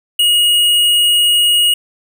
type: tone with hard clipping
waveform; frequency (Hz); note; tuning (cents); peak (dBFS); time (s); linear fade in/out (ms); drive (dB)
sine; 2882; F#7; -46; -10; 0.19-1.74; 5; 13
effects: none